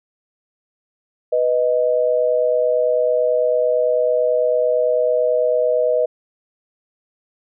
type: tone pair together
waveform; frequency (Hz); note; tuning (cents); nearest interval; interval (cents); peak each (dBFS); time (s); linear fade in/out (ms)
sine; 494 / 623; B4 / D#5; 0 / +2; major third; 402; -17; 1.32-6.06; 10
effects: none